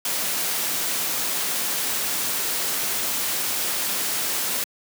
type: noise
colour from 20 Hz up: white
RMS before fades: -25 dBFS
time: 0.05-4.64 s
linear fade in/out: 2 ms
effects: high-pass 150 Hz 12 dB/octave